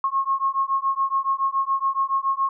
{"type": "beating tone pair", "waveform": "sine", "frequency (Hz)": [1081, 1088.1], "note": ["C#6", "C#6"], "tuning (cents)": [-44, -33], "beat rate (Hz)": 7.1, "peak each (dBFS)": -23, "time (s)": [0.04, 2.49], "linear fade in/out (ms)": 2, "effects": []}